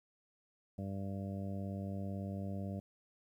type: harmonic tone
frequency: 98 Hz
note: G2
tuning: in tune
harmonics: 1 / 2 / 3 / 4 / 5 / 6 / 7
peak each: -41 / -41 / -50 / -55 / -54 / -50 / -54 dBFS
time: 0.78-2.8 s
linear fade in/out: 5 ms
effects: 12-bit